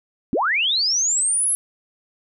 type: linear sweep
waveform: sine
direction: up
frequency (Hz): 192.9 to 11070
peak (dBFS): -17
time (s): 0.33-1.55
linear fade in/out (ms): 0
effects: none